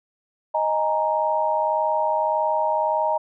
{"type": "chord", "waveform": "sine", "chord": "D# suspended fourth", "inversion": "none", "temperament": "equal", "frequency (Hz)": [622.3, 830.6, 932.3], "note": ["D#5", "G#5", "A#5"], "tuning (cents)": [0, 0, 0], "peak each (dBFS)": [-23, -26, -22], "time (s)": [0.54, 3.18], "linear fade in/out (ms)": 10, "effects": []}